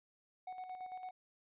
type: tone with tremolo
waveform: triangle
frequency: 740 Hz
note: F#5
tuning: in tune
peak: -40 dBFS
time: 0.47-1.11 s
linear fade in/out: 5 ms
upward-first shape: square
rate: 8.9 Hz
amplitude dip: 50%
effects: resampled to 8000 Hz